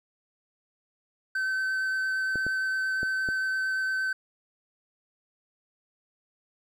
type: tone with vibrato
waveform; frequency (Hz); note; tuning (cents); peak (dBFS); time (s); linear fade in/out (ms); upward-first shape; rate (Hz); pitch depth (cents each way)
triangle; 1535; G6; -37; -24; 1.35-4.13; 5; triangle; 8.7; 10
type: clicks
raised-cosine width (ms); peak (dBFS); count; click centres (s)
2; -22; 4; 2.357 / 2.466 / 3.031 / 3.288
effects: none